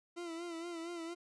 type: tone with vibrato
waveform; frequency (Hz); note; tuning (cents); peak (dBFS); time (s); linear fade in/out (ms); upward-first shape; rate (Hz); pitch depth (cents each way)
40% pulse; 337.9; E4; +43; -40; 0.16-1.15; 20; sine; 4.3; 59
effects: resampled to 22050 Hz